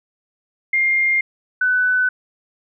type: tone pair in turn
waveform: sine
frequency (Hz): 2116 / 1499.5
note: C7 / F#6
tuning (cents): +19 / +23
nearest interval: tritone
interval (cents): 596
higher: first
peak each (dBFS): -14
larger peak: neither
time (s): 0.73-1.21 / 1.61-2.09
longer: neither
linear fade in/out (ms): 5
effects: none